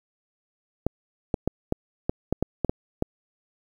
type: clicks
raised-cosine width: 2 ms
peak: -9 dBFS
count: 10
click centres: 0.866 / 1.342 / 1.476 / 1.724 / 2.095 / 2.326 / 2.426 / 2.647 / 2.695 / 3.024 s
effects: 8-bit